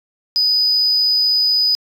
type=tone; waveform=triangle; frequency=4978 Hz; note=D#8; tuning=in tune; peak=-10 dBFS; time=0.36-1.75 s; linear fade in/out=0 ms; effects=tanh soft clip ceiling -9 dBFS